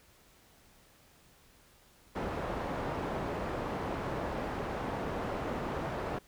white low-pass noise, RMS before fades -36 dBFS, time 2.15-6.19 s, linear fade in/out 10 ms, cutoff 810 Hz, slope 12 dB/octave, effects pink hiss -62 dBFS RMS until 6.27 s

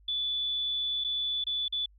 sine tone with dropouts, 3468 Hz, A7, 26 cents flat, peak -28 dBFS, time 0.08-1.86 s, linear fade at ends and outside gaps 5 ms, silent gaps 1.04-1.045 / 1.441-1.467 / 1.682-1.724 s, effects added 50 Hz sine -56 dBFS peak until 1.98 s

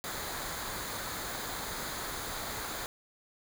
pink noise with comb filter, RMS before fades -38 dBFS, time 0.04-2.86 s, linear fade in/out 0 ms, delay 0.36 ms, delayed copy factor -0.55, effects none

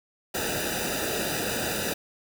pink noise with comb filter, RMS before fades -29 dBFS, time 0.34-1.94 s, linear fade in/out 10 ms, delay 0.92 ms, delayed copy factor -1, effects none

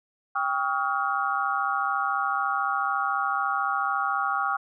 sine tone cluster, 794 / 1131 / 1265 / 1409 Hz, G5 / C#6 / D#6 / F6, +22 / +34 / +28 / +15 cents, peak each -29 dBFS, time 0.35-4.57 s, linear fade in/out 10 ms, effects none

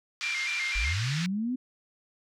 pink band-pass noise, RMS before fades -36 dBFS, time 0.21-1.26 s, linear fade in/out 0 ms, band 1500 to 6000 Hz, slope 24 dB/octave
sine tone with vibrato, 2240 Hz, C#7, 18 cents sharp, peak -29 dBFS, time 0.22-0.94 s, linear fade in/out 20 ms, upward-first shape square, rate 4 Hz, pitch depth 98 cents each way
sine linear sweep, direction up, 39.67 to 261.6 Hz, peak -27 dBFS, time 0.75-1.56 s, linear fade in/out 10 ms
effects none

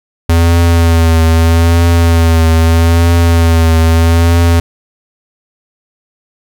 square tone with vibrato, 83.2 Hz, E2, 17 cents sharp, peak -6 dBFS, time 0.29-4.6 s, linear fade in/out 5 ms, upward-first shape triangle, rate 0.79 Hz, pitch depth 41 cents each way, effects 8-bit

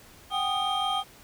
triangle tone cluster, 756 / 802 / 1238 / 3191 Hz, F#5 / G5 / D#6 / G7, +37 / +39 / -9 / +30 cents, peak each -29 dBFS, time 0.3-1.04 s, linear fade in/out 50 ms, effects pink hiss -52 dBFS RMS until 1.23 s

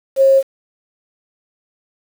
sine tone with quantisation, 540 Hz, C#5, 45 cents flat, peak -7 dBFS, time 0.16-0.43 s, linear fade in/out 50 ms, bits 6, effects none

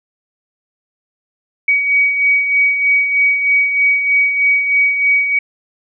sine beating tone pair, 2260 / 2263.2 Hz, C#7 / C#7, +33 / +35 cents, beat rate 3.2 Hz, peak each -11 / -20 dBFS, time 1.68-5.39 s, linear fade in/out 5 ms, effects none

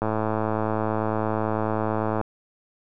click train, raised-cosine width 1 ms, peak -11 dBFS, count 240, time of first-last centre 0.02-2.213 s, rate 109 Hz, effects none

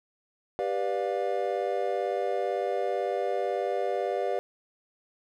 triangle chord, G dominant seventh, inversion none, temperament just, 392 / 490 / 588 / 705.6 Hz, G4 / B4 / D5 / F5, 0 / -14 / +2 / +18 cents, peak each -30 dBFS, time 0.59-4.39 s, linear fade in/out 0 ms, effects none

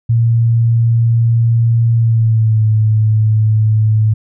sine tone with pitch glide, 115.8 to 108.67 Hz, A#2 to A2, -11 to -21 cents, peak -8 dBFS, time 0.09-4.14 s, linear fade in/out 10 ms, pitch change -110 cents, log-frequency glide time 1.93-2.65 s, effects none

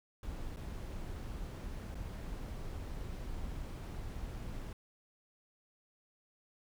brown noise with dropouts, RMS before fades -42 dBFS, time 0.23-4.73 s, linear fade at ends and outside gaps 2 ms, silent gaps 0.562-0.569 / 1.946-1.952 s, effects none

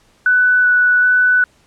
sine tone with vibrato, 1486 Hz, F#6, 7 cents sharp, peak -9 dBFS, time 0.26-1.44 s, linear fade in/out 2 ms, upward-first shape square, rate 1.3 Hz, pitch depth 8 cents each way, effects pink hiss -54 dBFS RMS until 1.66 s + low-pass 9000 Hz 12 dB/octave

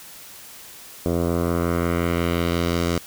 10% pulse tone with low-pass filter sweep, 85.6 Hz, F2, 34 cents flat, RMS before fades -22 dBFS, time 1.06-2.98 s, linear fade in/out 0 ms, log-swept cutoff 660 to 7300 Hz, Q 1.2, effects white hiss -42 dBFS RMS until 3.06 s

